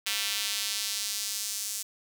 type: tone with high-pass filter sweep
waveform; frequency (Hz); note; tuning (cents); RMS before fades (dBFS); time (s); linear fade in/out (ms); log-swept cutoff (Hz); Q
square; 103.83; G#2; 0; -32; 0.06-1.83; 10; 2900 to 6900; 1.2
effects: none